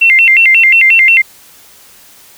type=tone with vibrato; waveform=sine; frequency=2382 Hz; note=D7; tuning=24 cents sharp; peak=-3 dBFS; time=0.01-1.22 s; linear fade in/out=10 ms; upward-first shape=square; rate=5.6 Hz; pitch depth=220 cents each way; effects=white hiss -40 dBFS RMS until 2.37 s